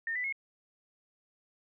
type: tone with pitch steps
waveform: sine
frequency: 1824 / 1989.1 / 2169 Hz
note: A#6 / B6 / C#7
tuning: -38 / +12 / -38 cents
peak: -31 dBFS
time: 0.07-0.325 s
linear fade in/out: 2 ms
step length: 85 ms
effects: none